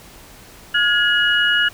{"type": "tone cluster", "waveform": "sine", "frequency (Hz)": [1429, 1678, 2902], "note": ["F6", "G#6", "F#7"], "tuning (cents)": [39, 17, -34], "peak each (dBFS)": -18, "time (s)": [0.74, 1.69], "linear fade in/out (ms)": 10, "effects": ["pink hiss -43 dBFS RMS until 1.73 s"]}